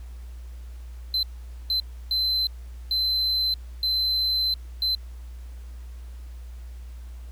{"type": "tone bursts at uneven times", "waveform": "triangle", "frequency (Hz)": 4068, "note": "C8", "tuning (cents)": -50, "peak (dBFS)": -20, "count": 6, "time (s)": [[1.14, 1.23], [1.7, 1.8], [2.11, 2.47], [2.91, 3.54], [3.83, 4.54], [4.82, 4.95]], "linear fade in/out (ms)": 2, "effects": ["added 60 Hz sine -36 dBFS peak until 7.31 s", "pink hiss -57 dBFS RMS until 7.31 s"]}